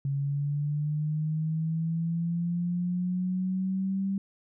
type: linear sweep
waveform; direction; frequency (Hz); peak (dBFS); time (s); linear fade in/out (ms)
sine; up; 138.1 to 196; -26; 0.05-4.18; 2
effects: none